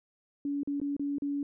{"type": "tone with dropouts", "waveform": "sine", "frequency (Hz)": 284.5, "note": "C#4", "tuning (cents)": 45, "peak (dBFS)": -29, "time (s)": [0.45, 1.43], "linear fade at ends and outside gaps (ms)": 2, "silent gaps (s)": [[0.633, 0.674], [0.801, 0.815], [0.966, 0.995], [1.184, 1.221]], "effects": []}